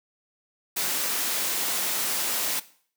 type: noise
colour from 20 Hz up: white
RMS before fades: -27 dBFS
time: 0.76-2.6 s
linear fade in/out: 10 ms
effects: noise-tail reverb RT60 0.5 s tail -17 dB re dry + high-pass 200 Hz 12 dB/octave